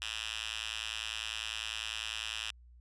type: tone with high-pass filter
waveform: 5% pulse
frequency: 110 Hz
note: A2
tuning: in tune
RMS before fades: -39 dBFS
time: 0.02-2.51 s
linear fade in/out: 0 ms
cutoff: 2500 Hz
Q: 3.4
effects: added 60 Hz sine -54 dBFS peak until 2.8 s + resampled to 22050 Hz